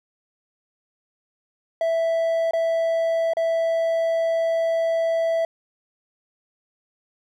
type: tone with dropouts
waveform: triangle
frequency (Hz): 659.3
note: E5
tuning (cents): 0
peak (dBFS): -17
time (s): 1.81-5.45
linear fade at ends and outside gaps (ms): 2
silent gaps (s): 2.51-2.534 / 3.335-3.369
effects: none